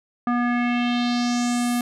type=tone with low-pass filter sweep; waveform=square; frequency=241.9 Hz; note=B3; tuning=36 cents flat; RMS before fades=-22 dBFS; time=0.27-1.81 s; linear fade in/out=2 ms; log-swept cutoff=1300 to 12000 Hz; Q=2.8; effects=none